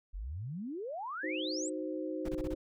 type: exponential sweep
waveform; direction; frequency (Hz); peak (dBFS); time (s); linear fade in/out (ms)
sine; up; 40.42 to 8372; -37; 0.13-1.7; 20
type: chord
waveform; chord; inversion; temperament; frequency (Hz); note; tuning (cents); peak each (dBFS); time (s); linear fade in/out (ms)
sine; C diminished; first; equal; 311.1 / 370 / 523.3; Eb4 / Gb4 / C5; 0 / 0 / 0; -37 / -41 / -40; 1.23-2.55; 10
type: noise bursts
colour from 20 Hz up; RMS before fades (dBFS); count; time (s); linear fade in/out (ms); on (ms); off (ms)
brown; -38; 5; 2.25-2.539; 5; 37; 26
effects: none